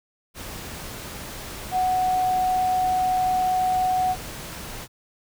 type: tone in noise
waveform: sine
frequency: 740 Hz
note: F#5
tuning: in tune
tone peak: -19 dBFS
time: 1.71-4.16 s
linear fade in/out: 50 ms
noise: pink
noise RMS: -36 dBFS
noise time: 0.34-4.88 s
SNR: +14 dB
effects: none